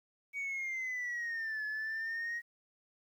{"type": "linear two-way sweep", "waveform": "sine", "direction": "down then up", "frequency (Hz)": [2260, 1710, 1891], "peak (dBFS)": -33, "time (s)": [0.33, 2.42], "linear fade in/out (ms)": 50, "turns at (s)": 1.65, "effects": ["tanh soft clip ceiling -33 dBFS", "11-bit"]}